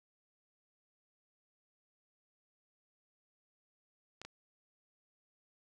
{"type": "clicks", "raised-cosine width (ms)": 0.2, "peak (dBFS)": -29, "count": 2, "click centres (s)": [4.216, 4.25], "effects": []}